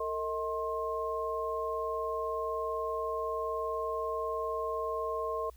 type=tone cluster; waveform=sine; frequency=455.2 / 634 / 1064 Hz; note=A#4 / D#5 / C6; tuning=-41 / +32 / +29 cents; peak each=-35 / -37 / -35 dBFS; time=0-5.5 s; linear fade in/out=5 ms; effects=added 60 Hz sine -52 dBFS peak until 5.56 s + white hiss -66 dBFS RMS until 5.56 s